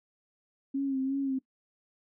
sine tone with vibrato, 270 Hz, C#4, 45 cents flat, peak -27 dBFS, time 0.74-1.39 s, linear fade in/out 10 ms, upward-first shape sine, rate 2.8 Hz, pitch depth 43 cents each way, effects noise-tail reverb RT60 0.1 s tail -20 dB re dry

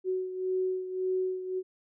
sine beating tone pair, 371.8 / 373.6 Hz, F#4 / F#4, +8 / +17 cents, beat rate 1.8 Hz, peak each -29 / -35 dBFS, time 0.04-1.63 s, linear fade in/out 50 ms, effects none

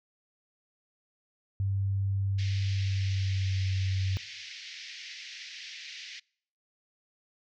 sine tone with pitch glide, 98 to 95.49 Hz, G2 to G2, 0 to -45 cents, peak -26 dBFS, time 1.6-4.17 s, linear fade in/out 0 ms, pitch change -45 cents, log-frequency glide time 2.65-3.67 s
pink band-pass noise, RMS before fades -44 dBFS, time 2.38-6.2 s, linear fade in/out 10 ms, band 1900 to 5800 Hz, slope 48 dB/octave
effects noise-tail reverb RT60 0.6 s tail -26 dB re dry

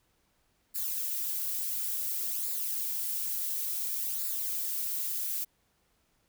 violet noise with flanger, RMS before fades -33 dBFS, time 0.74-5.45 s, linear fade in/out 20 ms, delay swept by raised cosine 0.33 to 3.83 ms, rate 0.57 Hz, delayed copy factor -0.55, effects pink hiss -72 dBFS RMS until 6.28 s

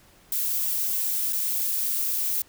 violet noise with dropouts, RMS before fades -26 dBFS, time 0.32-2.42 s, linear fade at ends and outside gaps 2 ms, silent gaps 1.326-1.33 s, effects pink hiss -56 dBFS RMS until 2.48 s

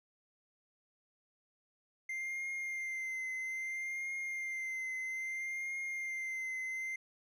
triangle tone with vibrato, 2093 Hz, C7, in tune, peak -35 dBFS, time 2.09-6.96 s, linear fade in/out 5 ms, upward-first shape triangle, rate 0.61 Hz, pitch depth 35 cents each way, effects none

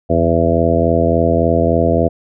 harmonic tone with a mistuned harmonic, 83.5 Hz, E2, 23 cents sharp, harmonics 1 / 2 / 3 / 4 / 5 / 6 / 7 / 8, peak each -18 / -20 / -19 / -20 / -21 / -18 / -21 / -17 dBFS, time 0.09-2.09 s, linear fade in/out 20 ms, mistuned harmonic 1, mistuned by +72 cents, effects none

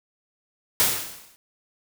white noise with exponential decay, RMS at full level -17 dBFS, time 0.8-1.36 s, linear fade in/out 0 ms, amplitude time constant 120 ms, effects none

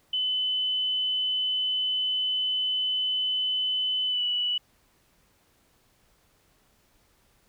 sine tone with pitch glide, 3020 to 2953 Hz, F#7 to F#7, +35 to -4 cents, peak -24 dBFS, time 0.13-4.58 s, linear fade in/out 5 ms, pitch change -39 cents, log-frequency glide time 4.06-4.23 s, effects pink hiss -65 dBFS RMS until 7.48 s

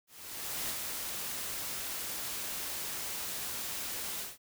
white noise with ADSR envelope, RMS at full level -35 dBFS, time 0.07-4.38 s, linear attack 620 ms, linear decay 40 ms, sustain -3 dB, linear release 180 ms, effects none

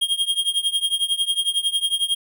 square tone with tremolo, 3238 Hz, G#7, 45 cents flat, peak -16 dBFS, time 0.01-2.15 s, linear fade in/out 10 ms, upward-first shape triangle, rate 11 Hz, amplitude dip 95%, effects none

